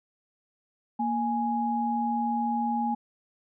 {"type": "tone pair together", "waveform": "sine", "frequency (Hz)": [233.5, 832], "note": ["A#3", "G#5"], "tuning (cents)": [3, 3], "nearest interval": "octave + minor seventh", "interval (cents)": 2200, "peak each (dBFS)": [-28, -27], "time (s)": [0.99, 2.95], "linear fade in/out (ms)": 10, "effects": []}